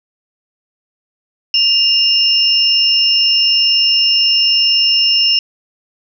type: tone pair together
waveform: sine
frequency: 2819 / 5322 Hz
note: F7 / E8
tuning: +16 / +16 cents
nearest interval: major seventh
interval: 1100 cents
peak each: -12 dBFS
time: 1.54-5.39 s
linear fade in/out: 2 ms
effects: none

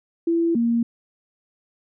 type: tone pair in turn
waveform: sine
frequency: 335 / 233.6 Hz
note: E4 / A#3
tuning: +28 / +4 cents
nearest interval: tritone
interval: 624 cents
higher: first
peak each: -17 dBFS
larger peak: neither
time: 0.27-0.55 / 0.55-0.83 s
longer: neither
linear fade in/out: 5 ms
effects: none

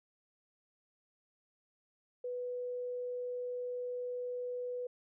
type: tone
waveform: sine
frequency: 493.9 Hz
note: B4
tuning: in tune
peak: -36 dBFS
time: 2.24-4.87 s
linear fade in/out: 5 ms
effects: none

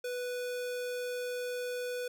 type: tone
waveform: square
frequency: 493.9 Hz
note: B4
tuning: in tune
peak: -35 dBFS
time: 0.04-2.08 s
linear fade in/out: 5 ms
effects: none

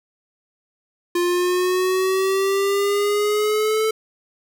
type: exponential sweep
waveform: square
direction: up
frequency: 349.2 to 440 Hz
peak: -18 dBFS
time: 1.15-3.91 s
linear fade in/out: 5 ms
effects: none

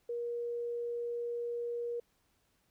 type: tone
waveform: sine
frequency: 474.8 Hz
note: A#4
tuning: 32 cents sharp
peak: -34 dBFS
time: 0.09-2 s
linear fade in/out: 5 ms
effects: pink hiss -74 dBFS RMS until 2.7 s

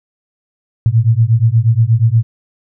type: beating tone pair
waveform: sine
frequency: 110 / 118.4 Hz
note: A2 / A#2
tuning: 0 / +27 cents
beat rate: 8.4 Hz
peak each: -11 dBFS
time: 0.86-2.23 s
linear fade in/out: 0 ms
effects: none

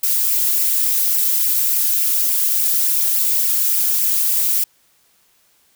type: noise with flanger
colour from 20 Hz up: violet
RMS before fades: -17 dBFS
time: 0.03-4.64 s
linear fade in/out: 5 ms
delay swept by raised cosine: 0.37 to 4.37 ms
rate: 3.5 Hz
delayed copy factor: +0.85
effects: white hiss -58 dBFS RMS until 5.75 s

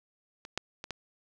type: clicks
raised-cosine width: 0.2 ms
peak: -26 / -13 / -22 / -18 dBFS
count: 4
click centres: 0.451 / 0.576 / 0.841 / 0.907 s
effects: none

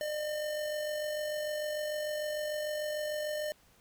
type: tone with amplitude modulation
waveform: square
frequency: 604 Hz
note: D5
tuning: 48 cents sharp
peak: -32 dBFS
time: 0.01-3.52 s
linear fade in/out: 0 ms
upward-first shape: sine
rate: 46.7 Hz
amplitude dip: 35%
effects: pink hiss -64 dBFS RMS until 3.8 s

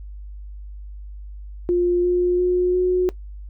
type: tone with pitch steps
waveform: sine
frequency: 352.5 / 356.4 / 360.3 / 364.3 Hz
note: F4 / F4 / F#4 / F#4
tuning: +16 / +35 / -46 / -27 cents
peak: -15 dBFS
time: 1.69-3.09 s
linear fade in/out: 0 ms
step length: 350 ms
effects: noise-tail reverb RT60 0.1 s tail -18 dB re dry + added 50 Hz sine -33 dBFS peak until 3.49 s

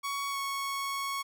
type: tone with pitch glide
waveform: sawtooth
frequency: 1119 to 1105.5 Hz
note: C#6 to C#6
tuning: +16 to -5 cents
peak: -28 dBFS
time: 0.03-1.23 s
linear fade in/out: 20 ms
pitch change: -21 cents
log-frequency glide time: 0.3-0.37 s
effects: none

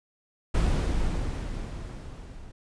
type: noise with level ramp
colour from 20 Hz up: brown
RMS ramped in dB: -22 to -44 dBFS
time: 0.54-2.52 s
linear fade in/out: 10 ms
effects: resampled to 22050 Hz

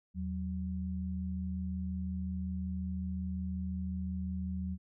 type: tone pair together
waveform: sine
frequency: 80.6 / 186.14 Hz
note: E2 / F#3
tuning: -38 / +11 cents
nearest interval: octave + major second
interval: 1449 cents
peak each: -37 / -36 dBFS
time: 0.14-4.78 s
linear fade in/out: 50 ms
effects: none

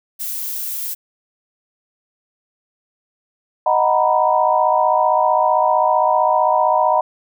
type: noise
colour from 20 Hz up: violet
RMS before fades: -25 dBFS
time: 0.19-0.95 s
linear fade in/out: 20 ms
type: chord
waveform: sine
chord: B major seventh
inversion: first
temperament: equal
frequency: 622.3 / 740 / 932.3 / 987.8 Hz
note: D#5 / F#5 / A#5 / B5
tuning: 0 / 0 / 0 / 0 cents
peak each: -18 dBFS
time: 3.66-7.01 s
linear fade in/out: 5 ms
effects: none

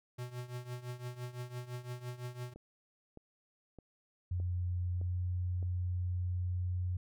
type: tone with tremolo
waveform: square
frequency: 123.47 Hz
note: B2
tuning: in tune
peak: -38 dBFS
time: 0.18-2.54 s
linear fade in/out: 10 ms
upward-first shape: triangle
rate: 5.9 Hz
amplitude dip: 85%
type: click train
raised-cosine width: 2 ms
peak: -37 dBFS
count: 6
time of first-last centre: 2.56-5.627 s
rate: 1.63 Hz
type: tone with pitch glide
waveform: sine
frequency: 89.2 to 90.03 Hz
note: F2 to F#2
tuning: +37 to -47 cents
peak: -32 dBFS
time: 4.31-6.97 s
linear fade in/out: 5 ms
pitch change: +16 cents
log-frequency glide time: 4.95-5.17 s
effects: none

